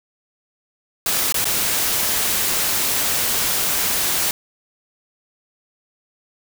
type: noise with dropouts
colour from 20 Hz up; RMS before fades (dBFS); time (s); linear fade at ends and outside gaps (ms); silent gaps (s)
white; -20; 1.06-4.31; 1; 1.324-1.343 / 1.444-1.454
effects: none